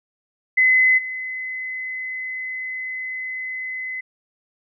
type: tone with level steps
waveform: sine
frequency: 2032 Hz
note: B6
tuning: 49 cents sharp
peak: -12 / -26 dBFS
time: 0.57-4.01 s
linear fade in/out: 10 ms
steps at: 0.97 s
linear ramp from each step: 20 ms
effects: none